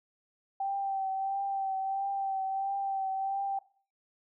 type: tone with vibrato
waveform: sine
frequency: 779 Hz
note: G5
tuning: 11 cents flat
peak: -29 dBFS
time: 0.6-3.59 s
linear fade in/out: 5 ms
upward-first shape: triangle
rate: 1.5 Hz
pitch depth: 31 cents each way
effects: noise-tail reverb RT60 0.4 s tail -17 dB re dry